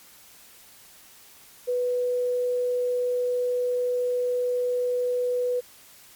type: tone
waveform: sine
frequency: 493.9 Hz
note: B4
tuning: in tune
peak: -22 dBFS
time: 1.67-5.61 s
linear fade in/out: 20 ms
effects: white hiss -51 dBFS RMS until 6.15 s + MP3 96 kbps